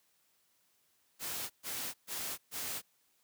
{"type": "noise bursts", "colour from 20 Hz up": "white", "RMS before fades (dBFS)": -39, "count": 4, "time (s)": [1.19, 2.82], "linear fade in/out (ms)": 50, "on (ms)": 310, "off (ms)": 130, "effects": ["white hiss -73 dBFS RMS until 3.23 s", "high-pass 80 Hz 12 dB/octave"]}